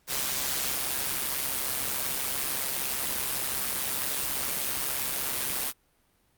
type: noise with amplitude modulation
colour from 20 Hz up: white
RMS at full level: -27 dBFS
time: 0.07-5.73 s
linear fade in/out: 50 ms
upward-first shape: sine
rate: 134 Hz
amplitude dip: 60%
effects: pink hiss -68 dBFS RMS until 6.37 s + Opus 48 kbps